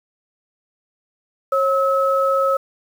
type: tone pair together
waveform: sine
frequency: 543.2 / 1292 Hz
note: C#5 / E6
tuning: -35 / -35 cents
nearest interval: octave + minor third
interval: 1500 cents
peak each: -17 / -18 dBFS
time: 1.52-2.57 s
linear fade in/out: 5 ms
effects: 7-bit